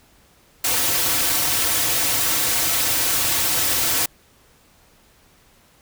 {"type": "noise with comb filter", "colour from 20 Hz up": "white", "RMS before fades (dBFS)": -20, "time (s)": [0.64, 4.06], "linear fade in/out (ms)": 5, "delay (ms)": 4.9, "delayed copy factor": -0.9, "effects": ["pink hiss -55 dBFS RMS until 5.81 s"]}